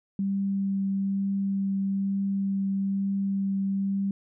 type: tone with vibrato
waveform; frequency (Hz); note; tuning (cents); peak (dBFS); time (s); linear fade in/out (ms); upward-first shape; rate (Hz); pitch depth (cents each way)
sine; 196; G3; 0; -24; 0.19-4.11; 2; triangle; 1.1; 9
effects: none